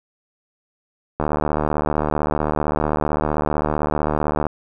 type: click train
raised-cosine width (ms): 1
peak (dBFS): -6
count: 248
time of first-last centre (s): 1.2-4.467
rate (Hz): 75.6
effects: none